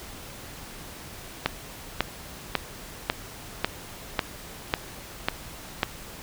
click train, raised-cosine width 0.3 ms, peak -5 dBFS, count 9, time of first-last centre 1.46-5.832 s, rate 1.83 Hz, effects pink hiss -42 dBFS RMS until 6.22 s

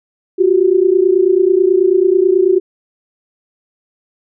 sine tone pair together, 356.8 / 386 Hz, F4 / G4, +37 / -27 cents, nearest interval minor second, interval 136 cents, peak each -11 dBFS, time 0.38-2.6 s, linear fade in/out 20 ms, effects none

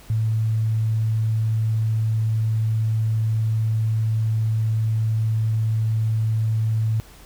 sine tone, 110.6 Hz, A2, 9 cents sharp, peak -18 dBFS, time 0.1-7 s, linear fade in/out 0 ms, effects added 44 Hz sine -48 dBFS peak until 7.25 s + pink hiss -48 dBFS RMS until 7.25 s

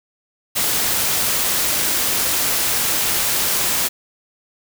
white noise, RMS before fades -19 dBFS, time 0.55-3.89 s, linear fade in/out 20 ms, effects none

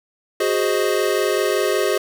square chord, Ab dominant seventh, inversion third, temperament equal, 370 / 415.3 / 523.3 / 622.3 Hz, Gb4 / Ab4 / C5 / Eb5, 0 / 0 / 0 / 0 cents, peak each -23 / -22 / -25 / -25 dBFS, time 0.4-1.98 s, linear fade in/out 5 ms, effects none

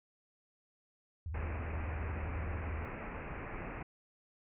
sine tone with vibrato, 77.78 Hz, D#2, in tune, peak -37 dBFS, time 1.26-2.85 s, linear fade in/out 0 ms, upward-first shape sine, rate 18 Hz, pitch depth 270 cents each way
pink low-pass noise, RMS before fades -43 dBFS, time 1.34-3.83 s, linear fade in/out 5 ms, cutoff 2600 Hz, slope 96 dB/octave
effects none

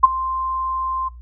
sine tone with ADSR envelope, 1046.5 Hz, C6, in tune, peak -3 dBFS, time 0.03-1.09 s, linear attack 12 ms, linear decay 19 ms, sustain -18 dB, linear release 14 ms, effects noise-tail reverb RT60 0.2 s tail -19 dB re dry + added 60 Hz sine -36 dBFS peak until 1.21 s

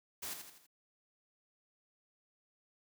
white noise with echo, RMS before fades -42 dBFS, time 0.22-0.34 s, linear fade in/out 10 ms, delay 82 ms, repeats 4, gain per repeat -6 dB, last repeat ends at 0.668 s, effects none

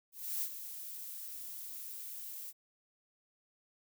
violet noise with ADSR envelope, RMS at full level -35 dBFS, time 0.12-2.53 s, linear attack 300 ms, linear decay 67 ms, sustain -10 dB, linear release 40 ms, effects none

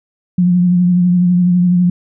sine tone with vibrato, 178.1 Hz, F3, 34 cents sharp, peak -8 dBFS, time 0.38-1.9 s, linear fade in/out 5 ms, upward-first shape triangle, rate 12 Hz, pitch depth 38 cents each way, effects none

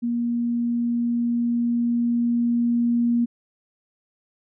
sine tone with level ramp, 237.1 Hz, A#3, 30 cents sharp, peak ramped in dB -21 to -17 dBFS, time 0.02-3.26 s, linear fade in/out 20 ms, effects none

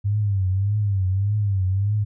sine tone with vibrato, 99.1 Hz, G2, 19 cents sharp, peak -18 dBFS, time 0.04-2.05 s, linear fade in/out 20 ms, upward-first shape triangle, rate 1.7 Hz, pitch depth 130 cents each way, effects none

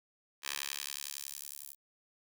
10% pulse tone with high-pass filter sweep, 70.9 Hz, C#2, 40 cents sharp, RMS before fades -42 dBFS, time 0.42-1.76 s, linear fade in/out 50 ms, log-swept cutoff 2000 to 12000 Hz, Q 0.7, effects none

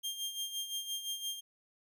sawtooth tone with tremolo, 3200 Hz, G7, 35 cents sharp, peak -31 dBFS, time 0.03-1.41 s, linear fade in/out 20 ms, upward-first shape sine, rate 5.8 Hz, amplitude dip 65%, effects none

